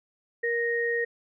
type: tone pair together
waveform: sine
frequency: 470 / 1864.7 Hz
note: A#4 / A#6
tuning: +14 / 0 cents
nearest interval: 2 octaves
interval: 2386 cents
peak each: -27 dBFS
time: 0.43-1.05 s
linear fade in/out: 10 ms
effects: none